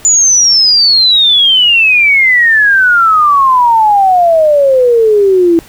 sine exponential sweep, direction down, 7060 to 328.3 Hz, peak -4 dBFS, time 0.05-5.59 s, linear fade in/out 0 ms, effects pink hiss -37 dBFS RMS until 5.68 s

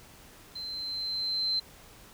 sine tone with level ramp, 4100 Hz, C8, 36 cents flat, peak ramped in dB -36 to -25 dBFS, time 0.55-1.6 s, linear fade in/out 10 ms, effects pink hiss -53 dBFS RMS until 2.13 s

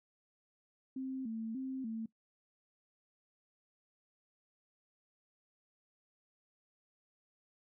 sine tone with vibrato, 242.7 Hz, B3, 30 cents flat, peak -37 dBFS, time 0.96-2.06 s, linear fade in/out 5 ms, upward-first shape square, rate 1.7 Hz, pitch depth 140 cents each way, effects noise-tail reverb RT60 0.1 s tail -20 dB re dry

